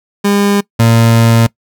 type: tone pair in turn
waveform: 30% pulse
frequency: 202.1 / 114.97 Hz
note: G#3 / A#2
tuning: -47 / -23 cents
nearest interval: minor seventh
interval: 976 cents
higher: first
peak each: -6 / -3 dBFS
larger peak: second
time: 0.24-0.61 / 0.79-1.47 s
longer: second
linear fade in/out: 10 ms
effects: noise-tail reverb RT60 0.1 s tail -22 dB re dry